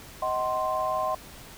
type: chord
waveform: sine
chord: C diminished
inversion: first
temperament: just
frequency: 627.9 / 753.5 / 1046.5 Hz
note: Eb5 / Gb5 / C6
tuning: +16 / +31 / 0 cents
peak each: -29 / -31 / -28 dBFS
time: 0.22-1.15 s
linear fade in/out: 5 ms
effects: pink hiss -46 dBFS RMS until 1.57 s